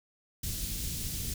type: band-stop noise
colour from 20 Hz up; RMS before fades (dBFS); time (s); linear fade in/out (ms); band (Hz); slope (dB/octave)
pink; -35; 0.43-1.34; 5; 170 to 4700; 12
effects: none